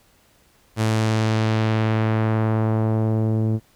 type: tone with low-pass filter sweep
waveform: sawtooth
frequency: 110.2 Hz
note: A2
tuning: 3 cents sharp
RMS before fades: -20 dBFS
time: 0.76-3.6 s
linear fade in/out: 50 ms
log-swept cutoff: 11000 to 340 Hz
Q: 0.85
effects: pink hiss -58 dBFS RMS until 3.75 s